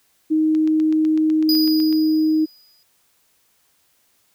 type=tone; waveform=sine; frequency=312.6 Hz; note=D#4; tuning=8 cents sharp; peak=-14 dBFS; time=0.3-2.46 s; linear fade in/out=20 ms
type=click train; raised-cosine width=0.2 ms; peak=-21 dBFS; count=12; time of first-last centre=0.55-1.927 s; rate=7.99 Hz
type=tone with exponential decay; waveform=square; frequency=4937 Hz; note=D#8; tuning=14 cents flat; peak=-17 dBFS; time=1.49-2.83 s; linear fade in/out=1 ms; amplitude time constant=290 ms
effects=white hiss -62 dBFS RMS until 4.34 s